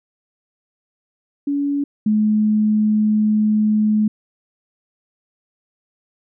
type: tone pair in turn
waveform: sine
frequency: 284.1 / 213.4 Hz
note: C#4 / G#3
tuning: +43 / +47 cents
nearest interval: perfect fourth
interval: 496 cents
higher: first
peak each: -17 / -13 dBFS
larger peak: second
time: 1.47-1.84 / 2.06-4.08 s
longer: second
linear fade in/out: 5 ms
effects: none